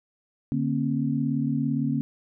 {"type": "tone cluster", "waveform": "sine", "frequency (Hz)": [146.1, 232.4, 270], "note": ["D3", "A#3", "C#4"], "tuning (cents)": [-9, -5, -45], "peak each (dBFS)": -27, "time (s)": [0.52, 2.01], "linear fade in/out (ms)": 0, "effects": []}